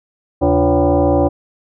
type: tone with frequency modulation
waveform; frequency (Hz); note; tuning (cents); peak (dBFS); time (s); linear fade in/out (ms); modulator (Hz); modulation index
sine; 135.9; C#3; -34; -10; 0.41-1.29; 20; 214; 2.9
effects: none